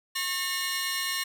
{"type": "tone cluster", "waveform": "sawtooth", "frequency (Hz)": [1087, 1810, 2183, 2859, 4082], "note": ["C#6", "A6", "C#7", "F7", "C8"], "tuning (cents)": [-34, 48, -27, 40, -44], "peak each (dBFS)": [-33, -29, -35, -31, -32], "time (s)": [0.15, 1.24], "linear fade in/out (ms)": 10, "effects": []}